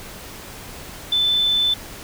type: tone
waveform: triangle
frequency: 3520 Hz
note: A7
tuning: in tune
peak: -12 dBFS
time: 1.12-1.74 s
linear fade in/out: 5 ms
effects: tanh soft clip ceiling -14 dBFS + pink hiss -37 dBFS RMS until 2.03 s